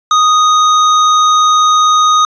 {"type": "tone", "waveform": "square", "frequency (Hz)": 1244.5, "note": "D#6", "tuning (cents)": 0, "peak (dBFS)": -7, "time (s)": [0.11, 2.25], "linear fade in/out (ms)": 2, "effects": ["resampled to 16000 Hz"]}